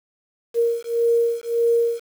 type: beating tone pair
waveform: sine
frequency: 466.2 / 467.9 Hz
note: A#4 / A#4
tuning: 0 / +6 cents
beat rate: 1.7 Hz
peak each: -20 dBFS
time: 0.54-2.02 s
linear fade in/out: 50 ms
effects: 7-bit